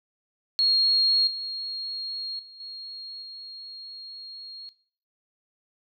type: tone with level steps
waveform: sine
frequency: 4276 Hz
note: C8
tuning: 37 cents sharp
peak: -19 / -31 / -45 / -37 / -39 dBFS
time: 0.59-4.69 s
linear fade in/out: 0 ms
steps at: 1.27 / 2.39 / 2.6 / 3.22 s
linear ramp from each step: 2 ms
effects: noise-tail reverb RT60 0.5 s tail -18 dB re dry